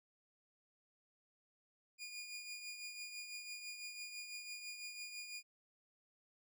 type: tone with tremolo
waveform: 20% pulse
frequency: 2435 Hz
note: D#7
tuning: 38 cents flat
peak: -39 dBFS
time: 1.98-5.43 s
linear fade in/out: 50 ms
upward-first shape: triangle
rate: 6 Hz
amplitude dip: 55%
effects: none